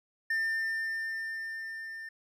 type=tone with level ramp; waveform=triangle; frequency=1798 Hz; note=A6; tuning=37 cents sharp; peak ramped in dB=-25 to -38 dBFS; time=0.3-2.09 s; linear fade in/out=5 ms; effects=none